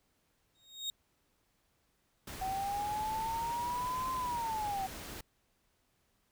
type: tone with exponential growth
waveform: 35% pulse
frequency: 3729 Hz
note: A#7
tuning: in tune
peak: -30 dBFS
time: 0.55-0.9 s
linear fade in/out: 1 ms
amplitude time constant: 75 ms
type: noise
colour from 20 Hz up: pink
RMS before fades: -45 dBFS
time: 2.27-5.21 s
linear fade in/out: 5 ms
type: linear two-way sweep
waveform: sine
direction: up then down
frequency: 754 to 1041 to 754 Hz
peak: -33 dBFS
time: 2.41-4.87 s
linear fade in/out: 10 ms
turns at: 4.12 s
effects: pink hiss -75 dBFS RMS until 6.31 s